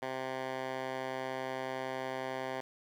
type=tone with band-pass filter; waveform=10% pulse; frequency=130.9 Hz; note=C3; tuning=1 cent sharp; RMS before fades=-38 dBFS; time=0.02-2.61 s; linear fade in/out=5 ms; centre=1100 Hz; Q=0.68; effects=10-bit